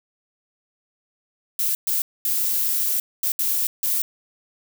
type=noise bursts at uneven times; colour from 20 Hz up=violet; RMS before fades=-22 dBFS; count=6; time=1.59-1.75 / 1.87-2.02 / 2.25-3 / 3.23-3.32 / 3.39-3.67 / 3.83-4.02 s; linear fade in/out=2 ms; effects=none